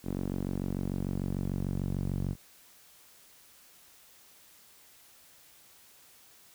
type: tone with band-pass filter sweep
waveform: sawtooth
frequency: 46.73 Hz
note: F#1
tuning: 18 cents sharp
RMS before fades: -33 dBFS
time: 0.03-2.36 s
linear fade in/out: 50 ms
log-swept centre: 250 to 150 Hz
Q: 1.3
effects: white hiss -58 dBFS RMS until 6.54 s